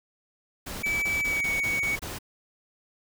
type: noise bursts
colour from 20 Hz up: pink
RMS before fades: -36 dBFS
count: 8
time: 0.66-2.188 s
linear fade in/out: 10 ms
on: 170 ms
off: 24 ms
type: tone with pitch glide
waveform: triangle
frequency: 2300 to 2237 Hz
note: D7 to C#7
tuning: -37 to +15 cents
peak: -23 dBFS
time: 0.83-1.96 s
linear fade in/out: 10 ms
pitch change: -48 cents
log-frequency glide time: 1.21-1.48 s
effects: none